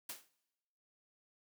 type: noise with exponential decay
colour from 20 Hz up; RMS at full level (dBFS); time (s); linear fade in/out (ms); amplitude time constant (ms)
white; -40; 0.09-0.29; 5; 43
effects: noise-tail reverb RT60 1.0 s tail -22 dB re dry + high-pass 200 Hz 12 dB/octave